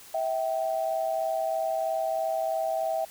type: tone pair together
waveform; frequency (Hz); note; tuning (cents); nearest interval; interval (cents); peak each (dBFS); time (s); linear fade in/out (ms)
sine; 650.9 / 774; E5 / G5; -22 / -22; minor third; 300; -27 / -30; 0.14-3.05; 5
effects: white hiss -49 dBFS RMS until 3.1 s